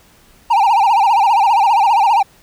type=tone with vibrato; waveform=triangle; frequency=860 Hz; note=A5; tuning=40 cents flat; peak=-7 dBFS; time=0.5-2.23 s; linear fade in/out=10 ms; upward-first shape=sine; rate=15 Hz; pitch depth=180 cents each way; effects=pink hiss -49 dBFS RMS until 2.42 s